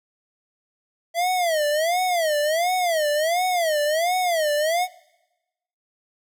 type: tone with vibrato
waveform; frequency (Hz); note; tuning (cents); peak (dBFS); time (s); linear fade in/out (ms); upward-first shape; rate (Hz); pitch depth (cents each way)
square; 659.3; E5; 0; -20; 1.14-4.88; 50; sine; 1.4; 200
effects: noise-tail reverb RT60 1.0 s tail -22 dB re dry